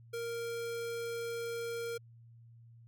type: tone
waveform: square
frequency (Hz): 466.2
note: A#4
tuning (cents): 0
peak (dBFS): -37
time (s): 0.13-1.98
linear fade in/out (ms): 10
effects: added 116 Hz sine -54 dBFS peak until 2.87 s